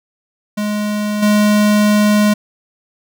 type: tone with level steps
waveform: square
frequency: 209.2 Hz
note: G#3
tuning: 13 cents sharp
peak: -17 / -10 dBFS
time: 0.57-2.34 s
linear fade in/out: 10 ms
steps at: 1.22 s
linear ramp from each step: 10 ms
effects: none